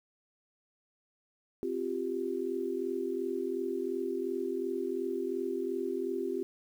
sine chord, C suspended fourth, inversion none, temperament equal, 261.6 / 349.2 / 392 Hz, C4 / F4 / G4, 0 / 0 / 0 cents, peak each -38 / -35 / -34 dBFS, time 1.63-6.43 s, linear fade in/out 0 ms, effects 10-bit

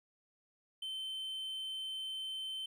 triangle tone, 3086 Hz, G7, 28 cents flat, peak -37 dBFS, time 0.82-2.66 s, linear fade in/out 5 ms, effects 13-bit

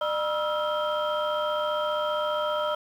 sine tone cluster, 604 / 962 / 1296 / 1371 / 3168 Hz, D5 / B5 / E6 / F6 / G7, +48 / -46 / -30 / -32 / +18 cents, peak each -26 / -32 / -31 / -33 / -35 dBFS, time 0.01-2.75 s, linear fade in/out 5 ms, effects tanh soft clip ceiling -18 dBFS + 9-bit

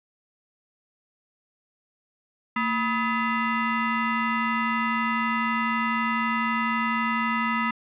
sine tone with frequency modulation, 520 Hz, C5, 11 cents flat, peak -22 dBFS, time 2.56-7.71 s, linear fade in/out 5 ms, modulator 748 Hz, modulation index 2.4, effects resampled to 8000 Hz + 9-bit

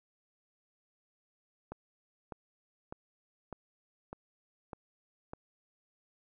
click train, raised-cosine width 1 ms, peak -27 dBFS, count 7, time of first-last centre 1.72-5.334 s, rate 1.66 Hz, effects none

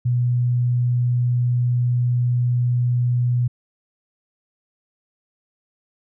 sine tone, 122.5 Hz, B2, 14 cents flat, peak -16 dBFS, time 0.05-3.48 s, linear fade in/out 10 ms, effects none

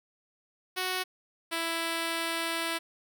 5% pulse tone pair in turn, 370 / 331.3 Hz, F#4 / E4, 0 / +9 cents, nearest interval major second, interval 191 cents, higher first, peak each -18 dBFS, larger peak neither, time 0.76-1.04 / 1.51-2.79 s, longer second, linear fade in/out 20 ms, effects none

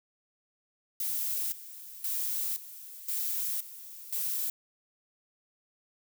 violet noise with tremolo, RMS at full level -32 dBFS, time 1-4.5 s, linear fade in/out 2 ms, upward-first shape square, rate 0.96 Hz, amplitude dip 80%, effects none

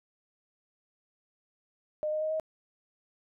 sine tone with pitch steps, 610 / 617.1 / 624.3 / 631.5 Hz, D#5 / D#5 / D#5 / D#5, -34 / -14 / +6 / +26 cents, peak -28 dBFS, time 2.03-2.398 s, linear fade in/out 0 ms, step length 92 ms, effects none

